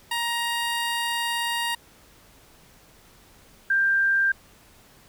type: tone pair in turn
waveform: 15% pulse / sine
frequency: 939 / 1585.6 Hz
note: A#5 / G6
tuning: +12 / +19 cents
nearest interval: major sixth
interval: 907 cents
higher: second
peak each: -18 dBFS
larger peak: neither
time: 0.11-1.75 / 3.7-4.32 s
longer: first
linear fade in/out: 5 ms
effects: pink hiss -54 dBFS RMS until 5.08 s